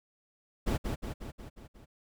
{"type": "noise with echo", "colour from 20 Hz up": "brown", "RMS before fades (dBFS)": -29, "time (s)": [0.66, 0.78], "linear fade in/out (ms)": 20, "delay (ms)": 180, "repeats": 6, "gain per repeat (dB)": -4, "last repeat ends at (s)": 1.86, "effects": []}